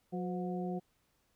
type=harmonic tone with a mistuned harmonic; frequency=181.1 Hz; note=F#3; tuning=37 cents flat; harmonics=1 / 2 / 3 / 4; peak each=-36 / -40 / -46 / -43 dBFS; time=0.12-0.8 s; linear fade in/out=20 ms; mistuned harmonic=3; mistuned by=-95 cents; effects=pink hiss -75 dBFS RMS until 1.35 s